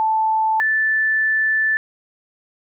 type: tone pair in turn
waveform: sine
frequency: 878 / 1756 Hz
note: A5 / A6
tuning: -4 / -4 cents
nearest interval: octave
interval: 1200 cents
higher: second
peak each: -15 dBFS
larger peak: neither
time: 0-0.6 / 0.6-1.77 s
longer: second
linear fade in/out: 0 ms
effects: none